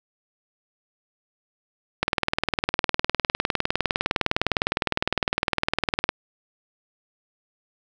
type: click train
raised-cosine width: 0.3 ms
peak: -4 dBFS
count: 81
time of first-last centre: 2.03-6.091 s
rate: 19.7 Hz
effects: none